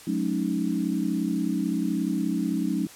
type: tone cluster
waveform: sine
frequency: 182.3 / 213.7 / 274.8 / 311.2 Hz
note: F#3 / G#3 / C#4 / D#4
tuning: -25 / +50 / -15 / 0 cents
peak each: -29 dBFS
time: 0.07-2.87 s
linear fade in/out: 5 ms
effects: white hiss -47 dBFS RMS until 2.95 s + low-pass 12000 Hz 12 dB/octave